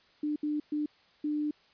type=tone bursts at uneven times; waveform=sine; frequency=298.9 Hz; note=D4; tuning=31 cents sharp; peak=-28 dBFS; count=4; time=0.23-0.36 / 0.43-0.6 / 0.72-0.86 / 1.24-1.51 s; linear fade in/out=5 ms; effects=white hiss -63 dBFS RMS until 1.73 s + resampled to 11025 Hz